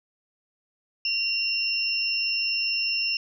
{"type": "tone pair together", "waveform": "sine", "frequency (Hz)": [2768, 5347], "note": ["F7", "E8"], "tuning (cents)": [-16, 24], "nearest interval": "major seventh", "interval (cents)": 1140, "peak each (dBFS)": -26, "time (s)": [1.05, 3.17], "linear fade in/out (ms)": 2, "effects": []}